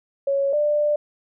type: tone pair in turn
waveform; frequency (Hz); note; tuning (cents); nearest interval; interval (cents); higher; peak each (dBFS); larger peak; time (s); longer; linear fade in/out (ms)
sine; 554.4 / 593.3; C#5 / D5; 0 / +18; minor second; 118; second; -18 / -17; second; 0.27-0.53 / 0.53-0.96; second; 5
effects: none